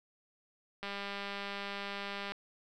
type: click train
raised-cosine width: 0.3 ms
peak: -24 dBFS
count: 299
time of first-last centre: 0.83-2.32 s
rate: 200 Hz
effects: none